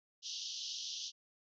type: band-pass noise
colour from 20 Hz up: white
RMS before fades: -43 dBFS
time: 0.22-1.12 s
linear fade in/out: 50 ms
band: 2900 to 6200 Hz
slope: 96 dB/octave
effects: none